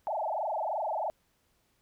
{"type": "tone with frequency modulation", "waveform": "sine", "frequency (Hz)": 749, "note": "F#5", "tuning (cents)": 21, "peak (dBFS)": -29, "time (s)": [0.07, 1.1], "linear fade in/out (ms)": 0, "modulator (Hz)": 23, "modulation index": 6.1, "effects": ["pink hiss -72 dBFS RMS until 1.81 s"]}